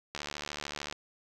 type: click train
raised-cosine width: 0.2 ms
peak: -19 dBFS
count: 58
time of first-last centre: 0.15-0.926 s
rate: 73.5 Hz
effects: none